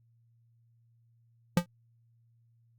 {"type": "tone with exponential decay", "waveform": "square", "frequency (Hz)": 174.61, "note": "F3", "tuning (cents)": 0, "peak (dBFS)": -18, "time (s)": [1.57, 1.66], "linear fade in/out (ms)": 2, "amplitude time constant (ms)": 18, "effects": ["added 116 Hz sine -63 dBFS peak until 2.78 s", "Opus 48 kbps"]}